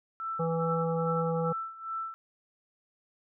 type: tone with tremolo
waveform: sine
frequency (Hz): 1329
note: E6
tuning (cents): +14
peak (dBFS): -31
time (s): 0.2-2.14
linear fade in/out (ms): 0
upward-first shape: sine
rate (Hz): 2.4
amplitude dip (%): 80
type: harmonic tone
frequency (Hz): 164.8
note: E3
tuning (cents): 0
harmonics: 1 / 3 / 5 / 7 / 8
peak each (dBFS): -30 / -30 / -37 / -43 / -43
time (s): 0.39-1.53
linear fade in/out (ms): 10
effects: none